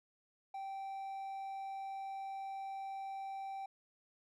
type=tone; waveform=triangle; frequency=779 Hz; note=G5; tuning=11 cents flat; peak=-39 dBFS; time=0.54-3.66 s; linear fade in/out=5 ms; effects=none